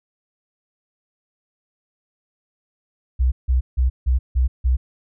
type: tone bursts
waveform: sine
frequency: 63.5 Hz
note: B1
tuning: 49 cents sharp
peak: -13 dBFS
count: 6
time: 3.19-4.77 s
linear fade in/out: 20 ms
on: 130 ms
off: 160 ms
effects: tanh soft clip ceiling -9 dBFS